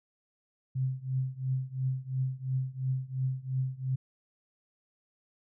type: tone with tremolo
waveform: sine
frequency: 130.81 Hz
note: C3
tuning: in tune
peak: -25 dBFS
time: 0.75-3.96 s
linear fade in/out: 10 ms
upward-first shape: triangle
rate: 2.9 Hz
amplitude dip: 95%
effects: none